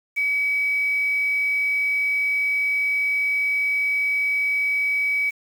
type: tone with quantisation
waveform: sine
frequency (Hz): 2275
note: C#7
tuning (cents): +44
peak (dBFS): -19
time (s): 0.16-5.31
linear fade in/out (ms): 20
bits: 7
effects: none